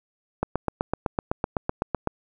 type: click train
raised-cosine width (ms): 1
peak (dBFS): -9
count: 14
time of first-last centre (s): 0.43-2.073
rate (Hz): 7.91
effects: none